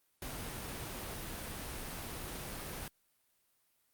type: noise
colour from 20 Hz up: pink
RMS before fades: -42 dBFS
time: 0.22-2.88 s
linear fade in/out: 2 ms
effects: white hiss -75 dBFS RMS until 3.93 s + Opus 32 kbps